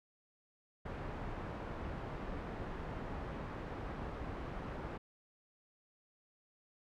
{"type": "low-pass noise", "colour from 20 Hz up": "pink", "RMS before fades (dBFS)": -43, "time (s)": [0.85, 4.98], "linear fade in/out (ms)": 10, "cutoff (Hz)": 1400, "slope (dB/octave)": 12, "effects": []}